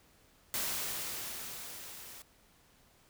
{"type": "noise with level ramp", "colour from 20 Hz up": "white", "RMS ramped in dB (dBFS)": [-34, -50], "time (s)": [0.54, 2.22], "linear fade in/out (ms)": 0, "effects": ["pink hiss -65 dBFS RMS until 3.09 s"]}